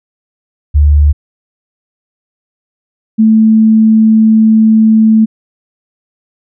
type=tone pair in turn; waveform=sine; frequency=73.42 / 220 Hz; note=D2 / A3; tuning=0 / 0 cents; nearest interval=octave + perfect fifth; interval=1900 cents; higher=second; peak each=-3 dBFS; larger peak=neither; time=0.74-1.13 / 3.18-5.26 s; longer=second; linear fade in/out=20 ms; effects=none